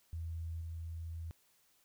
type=tone with level steps; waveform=sine; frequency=82.41 Hz; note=E2; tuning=in tune; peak=-38 / -40 dBFS; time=0.13-1.31 s; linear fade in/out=0 ms; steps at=0.61 s; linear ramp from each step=2 ms; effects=white hiss -71 dBFS RMS until 1.84 s